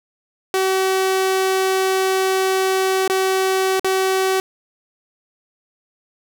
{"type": "tone with dropouts", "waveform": "sawtooth", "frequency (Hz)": 380, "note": "F#4", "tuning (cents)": 46, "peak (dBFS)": -12, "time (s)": [0.54, 4.4], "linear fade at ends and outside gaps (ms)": 1, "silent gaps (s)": [[3.078, 3.098], [3.796, 3.845]], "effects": []}